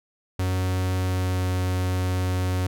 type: tone with pitch glide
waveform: 45% pulse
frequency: 92.5 to 91.86 Hz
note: F#2 to F#2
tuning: 0 to -12 cents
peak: -22 dBFS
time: 0.39-2.67 s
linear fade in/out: 5 ms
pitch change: -12 cents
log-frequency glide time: 0.97-1.49 s
effects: none